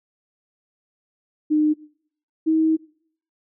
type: tone pair in turn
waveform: sine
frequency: 304.6 / 318.3 Hz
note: D#4 / D#4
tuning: -37 / +39 cents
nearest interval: minor second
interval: 76 cents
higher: second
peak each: -15 dBFS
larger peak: neither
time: 1.5-1.74 / 2.46-2.77 s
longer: second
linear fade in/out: 20 ms
effects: noise-tail reverb RT60 0.6 s tail -21 dB re dry